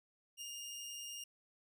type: tone with ADSR envelope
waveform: 20% pulse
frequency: 2827 Hz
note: F7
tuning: 20 cents sharp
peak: -38 dBFS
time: 0.37-1.24 s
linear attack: 46 ms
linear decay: 3 ms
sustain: -2 dB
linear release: 4 ms
effects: none